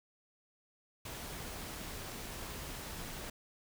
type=noise; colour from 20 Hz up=pink; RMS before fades=-44 dBFS; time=1.05-3.3 s; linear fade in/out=5 ms; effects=none